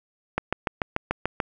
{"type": "click train", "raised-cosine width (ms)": 0.5, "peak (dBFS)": -8, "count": 8, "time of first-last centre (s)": [0.38, 1.402], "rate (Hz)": 6.85, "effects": []}